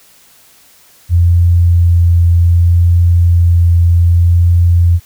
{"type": "tone with vibrato", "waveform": "sine", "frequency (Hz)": 86.1, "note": "F2", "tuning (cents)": -24, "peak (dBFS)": -5, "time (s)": [1.09, 5], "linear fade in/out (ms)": 50, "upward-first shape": "triangle", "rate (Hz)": 0.65, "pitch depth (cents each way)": 11, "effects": ["white hiss -45 dBFS RMS until 5.05 s"]}